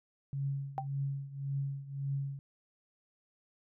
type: tone with tremolo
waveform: sine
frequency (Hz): 138.59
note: C#3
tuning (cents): 0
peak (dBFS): -30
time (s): 0.33-2.39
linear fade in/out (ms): 0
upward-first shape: triangle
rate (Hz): 1.8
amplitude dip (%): 85
type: tone with exponential decay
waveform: sine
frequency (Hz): 780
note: G5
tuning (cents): -9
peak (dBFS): -27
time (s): 0.78-0.87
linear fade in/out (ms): 0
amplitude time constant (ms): 18
effects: none